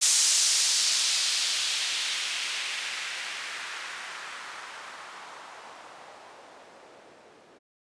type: noise with low-pass filter sweep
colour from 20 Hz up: violet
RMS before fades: -30 dBFS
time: 0.01-7.59 s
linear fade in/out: 20 ms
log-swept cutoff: 6700 to 430 Hz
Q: 1.3
effects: resampled to 22050 Hz